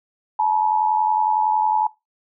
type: tone pair together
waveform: sine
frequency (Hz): 864.1 / 955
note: A5 / A#5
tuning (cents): -32 / +42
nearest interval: major second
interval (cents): 174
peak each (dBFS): -18 / -20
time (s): 0.39-1.87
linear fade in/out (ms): 5
effects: noise-tail reverb RT60 0.2 s tail -18 dB re dry